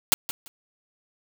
white noise with echo, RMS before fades -18 dBFS, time 0.12-0.14 s, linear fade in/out 0 ms, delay 170 ms, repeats 2, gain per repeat -13 dB, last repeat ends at 0.48 s, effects none

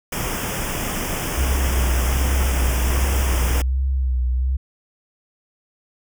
pink band-stop noise, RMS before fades -25 dBFS, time 0.12-3.62 s, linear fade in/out 5 ms, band 3400 to 5000 Hz, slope 96 dB/octave
sine tone with vibrato, 64.3 Hz, C2, 30 cents flat, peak -17 dBFS, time 1.37-4.57 s, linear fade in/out 10 ms, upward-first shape sine, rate 1.3 Hz, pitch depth 62 cents each way
effects none

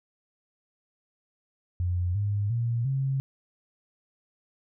sine tone with pitch steps, 89 / 102.23 / 117.44 / 134.9 Hz, F2 / G#2 / A#2 / C#3, +33 / -27 / +13 / -47 cents, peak -24 dBFS, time 1.8-3.2 s, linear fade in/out 0 ms, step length 350 ms, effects none

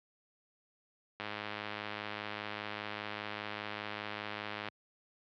click train, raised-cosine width 0.3 ms, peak -22 dBFS, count 367, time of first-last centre 1.2-4.686 s, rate 105 Hz, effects high-pass 100 Hz 12 dB/octave + low-pass 4000 Hz 12 dB/octave

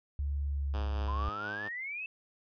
sine tone with pitch glide, 71.1 to 69.36 Hz, C#2 to C#2, +45 to +2 cents, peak -30 dBFS, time 0.19-1.29 s, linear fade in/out 0 ms, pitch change -43 cents, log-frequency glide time 0.47-0.79 s
5% pulse tone with tremolo, 103.83 Hz, G#2, in tune, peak -28 dBFS, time 0.73-1.69 s, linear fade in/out 20 ms, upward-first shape sine, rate 4.3 Hz, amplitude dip 30%
sine exponential sweep, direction up, 994 to 2661 Hz, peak -36 dBFS, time 1.08-2.06 s, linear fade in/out 2 ms
effects resampled to 11025 Hz

